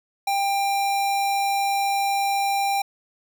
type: tone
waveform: square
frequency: 794 Hz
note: G5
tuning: 22 cents sharp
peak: -21 dBFS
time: 0.27-2.82 s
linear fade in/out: 5 ms
effects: none